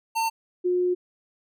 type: tone pair in turn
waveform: square / sine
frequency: 903 / 359.6 Hz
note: A5 / F#4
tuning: +45 / -49 cents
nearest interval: octave + major third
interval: 1594 cents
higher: first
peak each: -23 / -20 dBFS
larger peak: second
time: 0.15-0.3 / 0.64-0.95 s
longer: second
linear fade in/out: 20 ms
effects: none

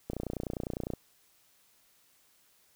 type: click train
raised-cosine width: 2 ms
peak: -21 dBFS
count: 26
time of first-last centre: 0.1-0.936 s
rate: 29.9 Hz
effects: white hiss -66 dBFS RMS until 2.75 s

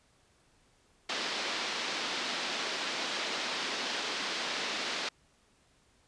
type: band-pass noise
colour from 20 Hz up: white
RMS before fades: -35 dBFS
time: 1.09-5.09 s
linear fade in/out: 5 ms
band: 210 to 4800 Hz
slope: 24 dB/octave
effects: pink hiss -67 dBFS RMS until 6.07 s + resampled to 22050 Hz

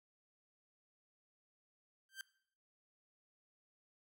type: tone with exponential growth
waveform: sawtooth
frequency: 1568 Hz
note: G6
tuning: in tune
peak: -37 dBFS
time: 2.09-2.21 s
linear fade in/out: 1 ms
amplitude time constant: 26 ms
effects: noise-tail reverb RT60 0.6 s tail -20 dB re dry

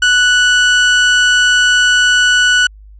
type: tone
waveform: 30% pulse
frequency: 1479 Hz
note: F#6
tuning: 1 cent flat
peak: -5 dBFS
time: 0.02-2.67 s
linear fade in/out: 5 ms
effects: added 51 Hz sine -35 dBFS peak until 2.99 s + resampled to 16000 Hz

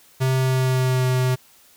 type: tone with pitch glide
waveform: square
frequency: 130.81 to 128.04 Hz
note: C3 to C3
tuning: 0 to -37 cents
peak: -18 dBFS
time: 0.2-1.36 s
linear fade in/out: 20 ms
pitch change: -37 cents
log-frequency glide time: 0.35-1.05 s
effects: white hiss -53 dBFS RMS until 1.76 s

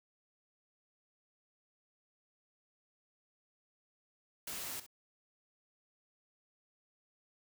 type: noise with echo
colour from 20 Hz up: white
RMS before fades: -42 dBFS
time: 4.47-4.8 s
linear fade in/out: 5 ms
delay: 65 ms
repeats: 1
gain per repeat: -13 dB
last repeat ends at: 4.865 s
effects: none

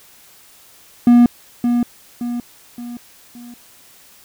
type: tone with echo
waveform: triangle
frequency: 240.4 Hz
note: B3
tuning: 46 cents flat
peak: -4 dBFS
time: 1.07-1.26 s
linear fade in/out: 2 ms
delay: 570 ms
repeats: 4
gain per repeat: -7 dB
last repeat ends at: 3.54 s
effects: white hiss -47 dBFS RMS until 4.24 s

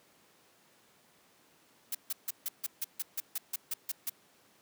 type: noise bursts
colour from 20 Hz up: blue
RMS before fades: -34 dBFS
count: 13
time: 1.92-4.097 s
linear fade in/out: 5 ms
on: 29 ms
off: 150 ms
effects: pink hiss -64 dBFS RMS until 4.61 s + high-pass 200 Hz 12 dB/octave

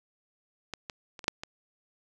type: clicks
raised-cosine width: 0.2 ms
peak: -18 / -20 / -27 / -24 / -6 / -20 dBFS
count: 6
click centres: 0.737 / 0.898 / 1.192 / 1.242 / 1.281 / 1.435 s
effects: none

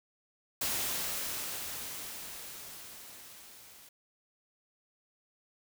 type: noise with level ramp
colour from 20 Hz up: white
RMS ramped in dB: -32 to -55 dBFS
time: 0.61-3.89 s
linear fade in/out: 5 ms
effects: none

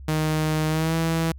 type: tone with pitch glide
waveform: sawtooth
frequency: 155.56 to 163.67 Hz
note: D#3 to E3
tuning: 0 to -12 cents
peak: -17 dBFS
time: 0.08-1.32 s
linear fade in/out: 5 ms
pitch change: +88 cents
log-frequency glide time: 0.68-0.95 s
effects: added 67 Hz sine -37 dBFS peak until 1.38 s

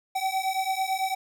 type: beating tone pair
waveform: square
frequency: 760 / 769 Hz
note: F#5 / G5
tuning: +46 / -33 cents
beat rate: 9 Hz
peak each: -29 dBFS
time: 0.15-1.15 s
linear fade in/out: 10 ms
effects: 10-bit

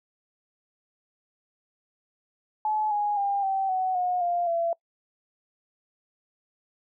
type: tone with pitch steps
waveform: sine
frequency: 857 / 828.3 / 800.5 / 773.7 / 747.8 / 722.7 / 698.5 / 675.1 Hz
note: A5 / G#5 / G5 / G5 / F#5 / F#5 / F5 / E5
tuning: -46 / -5 / +36 / -23 / +18 / -41 / 0 / +41 cents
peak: -23 dBFS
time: 2.65-4.73 s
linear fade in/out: 2 ms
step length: 260 ms
effects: noise-tail reverb RT60 0.1 s tail -24 dB re dry

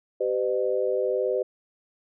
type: tone cluster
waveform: sine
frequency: 388.1 / 507 / 608 Hz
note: G4 / B4 / D#5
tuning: -17 / +45 / -40 cents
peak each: -27 / -25 / -29 dBFS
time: 0.2-1.43 s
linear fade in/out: 10 ms
effects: none

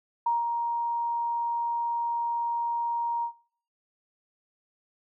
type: tone with ADSR envelope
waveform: sine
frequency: 939 Hz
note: A#5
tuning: 12 cents sharp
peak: -21 dBFS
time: 0.26-3.32 s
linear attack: 6 ms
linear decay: 160 ms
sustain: -5 dB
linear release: 84 ms
effects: noise-tail reverb RT60 0.5 s tail -18 dB re dry

